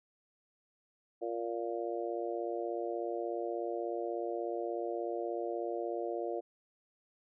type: harmonic tone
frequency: 116.54 Hz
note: A#2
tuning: in tune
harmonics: 3 / 4 / 5 / 6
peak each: -38 / -39 / -40 / -41 dBFS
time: 1.21-6.41 s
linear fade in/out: 20 ms
effects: none